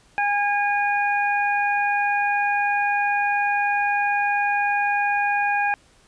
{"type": "harmonic tone", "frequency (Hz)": 817, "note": "G#5", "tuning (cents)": -29, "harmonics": [1, 2, 3], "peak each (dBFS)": [-21, -24, -26], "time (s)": [0.18, 5.74], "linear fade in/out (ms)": 0, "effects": ["pink hiss -56 dBFS RMS until 6.07 s", "resampled to 22050 Hz"]}